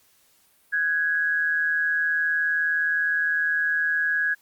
sine tone pair together, 1501.7 / 1661.2 Hz, F#6 / G#6, +25 / 0 cents, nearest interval major second, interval 175 cents, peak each -29 / -21 dBFS, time 0.72-4.35 s, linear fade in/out 20 ms, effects white hiss -61 dBFS RMS until 4.41 s + Opus 48 kbps

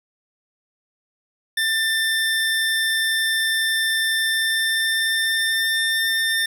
25% pulse tone with pitch glide, 1786 to 1801.5 Hz, A6 to A6, +25 to +40 cents, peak -15 dBFS, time 1.57-6.46 s, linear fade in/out 5 ms, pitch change +15 cents, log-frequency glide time 4.18-6.01 s, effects none

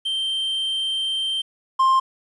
triangle tone pair in turn, 3136 / 1055.3 Hz, G7 / C6, 0 / +14 cents, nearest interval octave + perfect fifth, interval 1886 cents, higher first, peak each -20 / -12 dBFS, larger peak second, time 0.05-1.42 / 1.79-2 s, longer first, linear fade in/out 10 ms, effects resampled to 24000 Hz + 9-bit

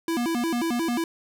square tone with vibrato, 281.8 Hz, C#4, 29 cents sharp, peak -24 dBFS, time 0.08-1.04 s, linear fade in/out 2 ms, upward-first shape square, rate 5.6 Hz, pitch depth 280 cents each way, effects none

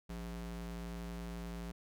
square ring-modulated tone, 115.3 Hz, A#2, 19 cents flat, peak -39 dBFS, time 0.09-1.72 s, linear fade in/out 10 ms, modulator 60.6 Hz, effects none

